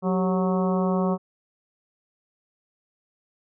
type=harmonic tone with a mistuned harmonic; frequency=184.5 Hz; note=F#3; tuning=5 cents flat; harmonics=1 / 2 / 3 / 4 / 5 / 6 / 7; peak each=-22 / -28 / -29 / -33 / -35 / -33 / -40 dBFS; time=0.02-1.18 s; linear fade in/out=50 ms; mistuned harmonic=2; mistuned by=+82 cents; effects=none